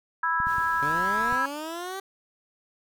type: chord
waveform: sine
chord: E major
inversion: second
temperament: just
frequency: 988.9 / 1318.5 / 1648.1 Hz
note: B5 / E6 / G#6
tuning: +2 / 0 / -14 cents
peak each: -27 dBFS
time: 0.23-1.46 s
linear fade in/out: 5 ms
type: clicks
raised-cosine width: 5 ms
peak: -26 dBFS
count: 4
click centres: 0.402 / 0.47 / 0.583 / 1.326 s
type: noise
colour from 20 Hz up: pink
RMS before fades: -46 dBFS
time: 0.45-1.4 s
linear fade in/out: 50 ms
type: linear sweep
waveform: 15% pulse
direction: up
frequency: 138.2 to 392 Hz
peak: -26 dBFS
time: 0.82-2 s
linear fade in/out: 5 ms
effects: none